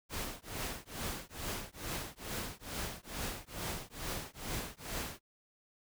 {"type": "noise with tremolo", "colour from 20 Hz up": "pink", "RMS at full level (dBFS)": -37, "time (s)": [0.09, 5.21], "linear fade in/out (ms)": 50, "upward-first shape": "triangle", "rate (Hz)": 2.3, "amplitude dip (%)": 100, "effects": []}